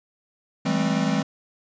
square chord, A minor seventh, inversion second, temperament equal with one note detuned, 164.81 / 196 / 214.6 / 261.6 Hz, E3 / G3 / A3 / C4, 0 / 0 / -43 / 0 cents, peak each -27 dBFS, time 0.65-1.23 s, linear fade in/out 10 ms, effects resampled to 16000 Hz

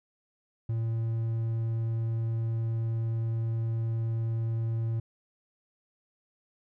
triangle tone, 113.7 Hz, A#2, 43 cents flat, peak -25 dBFS, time 0.69-5 s, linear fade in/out 5 ms, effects none

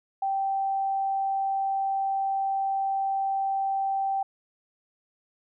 sine tone, 780 Hz, G5, 9 cents flat, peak -24 dBFS, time 0.22-4.23 s, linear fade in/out 5 ms, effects none

